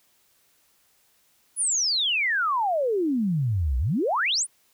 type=exponential two-way sweep; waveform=sine; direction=down then up; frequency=10548 to 58.9 to 10548 Hz; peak=-21 dBFS; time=1.56-4.47 s; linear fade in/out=50 ms; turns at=3.78 s; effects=white hiss -64 dBFS RMS until 4.73 s